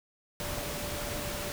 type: tone in noise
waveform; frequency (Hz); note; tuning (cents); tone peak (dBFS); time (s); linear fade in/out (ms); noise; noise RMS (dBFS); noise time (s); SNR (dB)
sine; 585; D5; -7; -41; 0.4-1.52; 0; pink; -36; 0.4-1.52; -8
effects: none